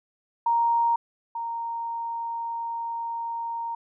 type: tone pair in turn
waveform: sine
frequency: 933 / 927.6 Hz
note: A#5 / A#5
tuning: +1 / -9 cents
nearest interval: unison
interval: 10 cents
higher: first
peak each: -19 / -28 dBFS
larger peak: first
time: 0.46-0.96 / 1.35-3.75 s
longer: second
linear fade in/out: 5 ms
effects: none